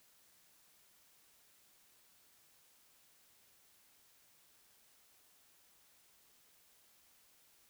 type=silence; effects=white hiss -68 dBFS RMS until 7.69 s